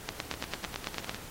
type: two click trains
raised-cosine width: 0.2 ms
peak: -14 / -19 dBFS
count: 10 / 9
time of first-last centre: 0.09-1.094 / 0.34-1.146 s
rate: 8.96 / 9.93 Hz
effects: pink hiss -46 dBFS RMS until 1.3 s + AAC 48 kbps